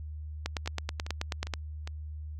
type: two click trains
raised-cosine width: 0.2 ms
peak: -14 / -22 dBFS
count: 11 / 4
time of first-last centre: 0.46-1.538 / 0.66-1.875 s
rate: 9.28 / 2.47 Hz
effects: added 76 Hz sine -37 dBFS peak until 2.39 s